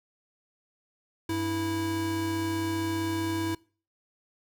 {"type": "tone pair together", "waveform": "square", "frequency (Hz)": [97.2, 326.9], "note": ["G2", "E4"], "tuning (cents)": [-14, -14], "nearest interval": "octave + major sixth", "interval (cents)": 2100, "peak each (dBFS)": [-35, -29], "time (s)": [1.29, 3.55], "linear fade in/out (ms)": 5, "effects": ["noise-tail reverb RT60 0.4 s tail -23 dB re dry"]}